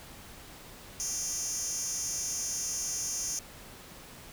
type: tone with high-pass filter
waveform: 10% pulse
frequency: 392 Hz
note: G4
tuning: in tune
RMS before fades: -34 dBFS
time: 1-3.39 s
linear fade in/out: 0 ms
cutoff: 6500 Hz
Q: 5.5
effects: pink hiss -49 dBFS RMS until 4.32 s